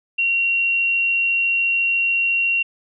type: tone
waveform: sine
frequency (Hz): 2747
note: F7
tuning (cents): -29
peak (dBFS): -16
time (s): 0.18-2.63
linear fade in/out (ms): 10
effects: none